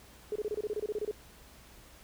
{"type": "tone bursts", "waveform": "sine", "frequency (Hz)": 422.4, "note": "G#4", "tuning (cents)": 29, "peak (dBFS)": -30, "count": 13, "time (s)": [0.32, 1.112], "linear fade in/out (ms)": 2, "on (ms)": 36, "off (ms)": 27, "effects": ["added 60 Hz sine -59 dBFS peak until 2.03 s", "pink hiss -56 dBFS RMS until 2.03 s"]}